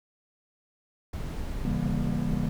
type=noise; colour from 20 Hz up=brown; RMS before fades=-33 dBFS; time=1.13-2.49 s; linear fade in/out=5 ms
type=chord; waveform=triangle; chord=C# diminished seventh; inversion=none; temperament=just; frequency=138.59 / 166.31 / 199.57 / 239.5 Hz; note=C#3 / E3 / G3 / Bb3; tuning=0 / +16 / +31 / +47 cents; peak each=-30 dBFS; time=1.65-2.49 s; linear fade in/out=0 ms
effects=none